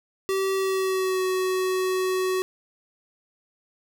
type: tone with pitch glide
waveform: square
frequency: 385.3 to 373 Hz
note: G4 to F#4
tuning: -30 to +14 cents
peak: -23 dBFS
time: 0.29-2.42 s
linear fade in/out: 0 ms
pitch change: -56 cents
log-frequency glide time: 0.55-1.23 s
effects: none